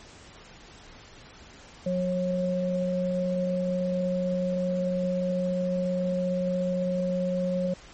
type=tone pair together; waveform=sine; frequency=181.4 / 544 Hz; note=F#3 / C#5; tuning=-34 / -33 cents; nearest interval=octave + perfect fifth; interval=1901 cents; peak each=-27 / -27 dBFS; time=1.86-7.74 s; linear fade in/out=5 ms; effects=pink hiss -49 dBFS RMS until 7.93 s + MP3 32 kbps